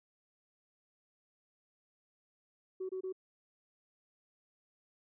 sine tone bursts, 375.2 Hz, F#4, 24 cents sharp, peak -35 dBFS, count 3, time 2.8-3.126 s, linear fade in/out 10 ms, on 92 ms, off 25 ms, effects tanh soft clip ceiling -32 dBFS

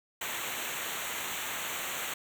pink noise with comb filter, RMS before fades -36 dBFS, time 0.21-2.14 s, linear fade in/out 5 ms, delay 0.2 ms, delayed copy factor -1, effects none

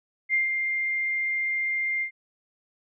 sine tone with ADSR envelope, 2105 Hz, C7, 10 cents sharp, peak -19 dBFS, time 0.29-2.11 s, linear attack 49 ms, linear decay 140 ms, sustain -5 dB, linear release 91 ms, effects none

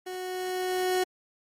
30% pulse tone with level ramp, 368.1 Hz, F#4, 9 cents flat, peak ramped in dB -32 to -20 dBFS, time 0.06-1.04 s, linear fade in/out 10 ms, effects MP3 64 kbps

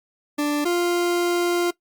40% pulse tone pair in turn, 293.7 / 349.3 Hz, D4 / F4, 0 / 0 cents, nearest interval minor third, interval 300 cents, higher second, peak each -19 / -18 dBFS, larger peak second, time 0.38-0.65 / 0.65-1.71 s, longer second, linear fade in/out 10 ms, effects noise-tail reverb RT60 0.1 s tail -19 dB re dry + Opus 48 kbps

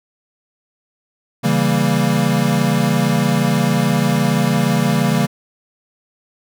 square chord, C# diminished seventh, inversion none, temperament equal, 138.59 / 164.81 / 196 / 233.1 Hz, C#3 / E3 / G3 / Bb3, 0 / 0 / 0 / 0 cents, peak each -20 dBFS, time 1.43-5.27 s, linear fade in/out 20 ms, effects none

